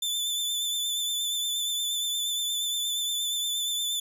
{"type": "tone with vibrato", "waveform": "sawtooth", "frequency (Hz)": 3520, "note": "A7", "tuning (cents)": 0, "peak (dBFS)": -24, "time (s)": [0.02, 4], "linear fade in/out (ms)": 5, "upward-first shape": "sine", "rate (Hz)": 8.5, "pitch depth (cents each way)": 30, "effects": []}